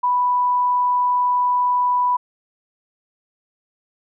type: tone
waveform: sine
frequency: 987.8 Hz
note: B5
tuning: in tune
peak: -15 dBFS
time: 0.03-2.17 s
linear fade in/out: 10 ms
effects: none